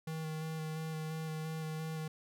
square tone with vibrato, 158.1 Hz, D#3, 28 cents sharp, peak -38 dBFS, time 0.07-2.08 s, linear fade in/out 5 ms, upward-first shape square, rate 2.9 Hz, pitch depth 13 cents each way, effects none

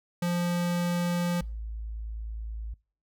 square / sine tone pair in turn, 174.61 / 54.75 Hz, F3 / A1, 0 / -8 cents, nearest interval octave + minor sixth, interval 2008 cents, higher first, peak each -26 / -33 dBFS, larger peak first, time 0.22-1.41 / 1.41-2.74 s, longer second, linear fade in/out 5 ms, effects noise-tail reverb RT60 0.4 s tail -25 dB re dry

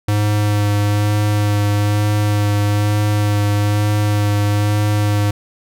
square tone with vibrato, 103.83 Hz, G#2, in tune, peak -14 dBFS, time 0.08-5.31 s, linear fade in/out 5 ms, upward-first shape sine, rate 1.1 Hz, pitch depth 14 cents each way, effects none

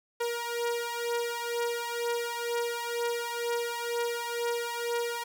sawtooth beating tone pair, 472 / 474.1 Hz, A#4 / A#4, +22 / +29 cents, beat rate 2.1 Hz, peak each -28 / -30 dBFS, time 0.2-5.24 s, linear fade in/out 10 ms, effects none

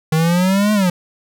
square exponential two-way sweep, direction up then down, 155.56 to 214.8 to 172.7 Hz, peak -13 dBFS, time 0.12-0.9 s, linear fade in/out 5 ms, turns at 0.73 s, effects none

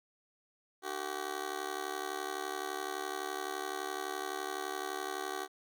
15% pulse tone with amplitude modulation, 381.1 Hz, G4, 49 cents flat, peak -26 dBFS, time 0.82-5.48 s, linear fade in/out 50 ms, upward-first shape sine, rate 71.8 Hz, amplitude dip 90%, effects none

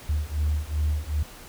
sine beating tone pair, 74 / 76.6 Hz, D2 / D#2, +14 / -27 cents, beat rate 2.6 Hz, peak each -25 dBFS, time 0.09-1.23 s, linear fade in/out 5 ms, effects tanh soft clip ceiling -17 dBFS + pink hiss -45 dBFS RMS until 1.48 s

